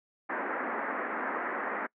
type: band-pass noise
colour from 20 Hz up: white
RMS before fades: -34 dBFS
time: 0.29-1.87 s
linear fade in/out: 10 ms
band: 220 to 1900 Hz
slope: 48 dB/octave
effects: noise-tail reverb RT60 0.1 s tail -25 dB re dry